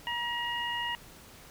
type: harmonic tone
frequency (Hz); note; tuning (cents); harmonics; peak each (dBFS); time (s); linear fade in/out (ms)
952; A#5; +36; 1 / 2 / 3; -35 / -35 / -35; 0.07-0.95; 0
effects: pink hiss -52 dBFS RMS until 1.5 s